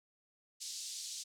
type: band-pass noise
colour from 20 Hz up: pink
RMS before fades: -44 dBFS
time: 0.6-1.24 s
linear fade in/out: 20 ms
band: 4200 to 8300 Hz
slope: 24 dB/octave
effects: none